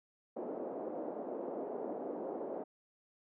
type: band-pass noise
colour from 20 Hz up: white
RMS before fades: -41 dBFS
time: 0.36-2.64 s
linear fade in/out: 10 ms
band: 270 to 620 Hz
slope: 24 dB/octave
effects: none